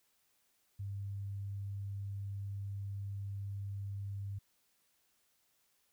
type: tone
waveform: sine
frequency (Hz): 99.5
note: G2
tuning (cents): +26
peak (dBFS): -38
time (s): 0.79-4.39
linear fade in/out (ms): 10
effects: white hiss -75 dBFS RMS until 5.92 s